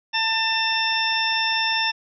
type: harmonic tone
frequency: 895 Hz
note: A5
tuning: 29 cents sharp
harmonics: 1 / 2 / 3 / 4 / 6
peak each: -26 / -26 / -26 / -26 / -26 dBFS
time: 0.13-1.92 s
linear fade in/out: 20 ms
effects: none